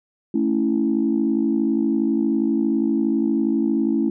sine chord, A major, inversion none, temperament equal, 220 / 277.2 / 329.6 Hz, A3 / C#4 / E4, 0 / 0 / 0 cents, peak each -21 dBFS, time 0.34-4.1 s, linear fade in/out 5 ms, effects tanh soft clip ceiling -9 dBFS

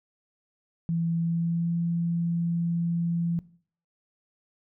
sine tone with pitch glide, 167 to 169.62 Hz, E3 to E3, +23 to +50 cents, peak -24 dBFS, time 0.89-3.39 s, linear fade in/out 0 ms, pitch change +27 cents, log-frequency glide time 1.19-1.75 s, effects noise-tail reverb RT60 0.5 s tail -19 dB re dry

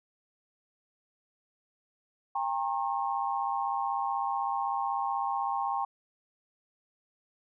sine tone cluster, 800 / 916 / 1081 Hz, G5 / A#5 / C#6, +35 / -31 / -44 cents, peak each -31 / -34 / -33 dBFS, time 2.35-5.85 s, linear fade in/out 5 ms, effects none

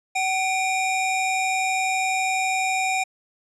square tone pair together, 756 / 2400 Hz, F#5 / D7, +37 / +37 cents, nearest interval octave + minor sixth, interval 2000 cents, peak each -24 / -25 dBFS, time 0.15-3.04 s, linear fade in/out 10 ms, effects resampled to 24000 Hz

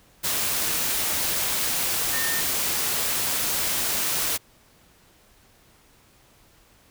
sine tone in noise, 1821 Hz, A#6, 41 cents flat, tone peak -29 dBFS, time 2.12-2.42 s, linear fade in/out 20 ms, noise white, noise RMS -25 dBFS, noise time 0.23-4.38 s, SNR -7 dB, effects pink hiss -57 dBFS RMS until 6.9 s

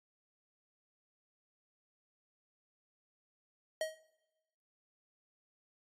square tone with exponential decay, 632 Hz, D#5, 27 cents sharp, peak -31 dBFS, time 3.81-4.03 s, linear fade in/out 2 ms, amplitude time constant 46 ms, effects noise-tail reverb RT60 1.0 s tail -21 dB re dry + AAC 32 kbps

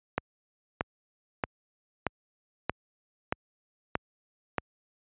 click train, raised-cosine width 0.5 ms, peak -11 dBFS, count 8, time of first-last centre 0.18-4.583 s, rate 1.59 Hz, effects high-pass 60 Hz 12 dB/octave + resampled to 8000 Hz

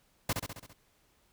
pink noise with echo, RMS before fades -30 dBFS, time 0.29-0.33 s, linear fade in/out 5 ms, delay 67 ms, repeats 6, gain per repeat -4 dB, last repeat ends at 0.732 s, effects pink hiss -69 dBFS RMS until 1.32 s

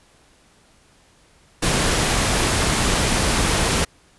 pink noise, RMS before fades -19 dBFS, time 1.62-3.85 s, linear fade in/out 10 ms, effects pink hiss -55 dBFS RMS until 4.18 s + resampled to 24000 Hz

